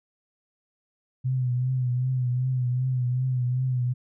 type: tone with vibrato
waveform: sine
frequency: 126.6 Hz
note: B2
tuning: 43 cents sharp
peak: -22 dBFS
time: 1.24-3.94 s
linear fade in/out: 20 ms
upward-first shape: triangle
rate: 2.6 Hz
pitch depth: 58 cents each way
effects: none